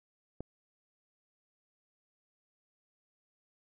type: click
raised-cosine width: 2 ms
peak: -26 dBFS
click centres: 0.406 s
effects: none